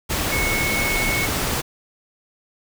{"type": "tone in noise", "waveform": "sine", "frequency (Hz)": 2200, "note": "C#7", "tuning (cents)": -14, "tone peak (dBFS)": -22, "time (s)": [0.31, 1.27], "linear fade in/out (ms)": 20, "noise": "pink", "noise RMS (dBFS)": -23, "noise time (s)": [0.09, 1.62], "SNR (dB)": -2, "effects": []}